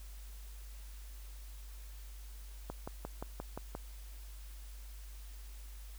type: click train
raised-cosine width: 1 ms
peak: -26 dBFS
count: 7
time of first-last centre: 2.7-3.751 s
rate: 5.71 Hz
effects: added 50 Hz sine -46 dBFS peak until 5.98 s + white hiss -59 dBFS RMS until 5.98 s